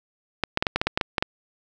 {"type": "clicks", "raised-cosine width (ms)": 0.3, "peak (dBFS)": -5, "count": 11, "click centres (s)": [0.437, 0.574, 0.625, 0.668, 0.76, 0.815, 0.87, 0.975, 1.012, 1.182, 1.225], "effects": []}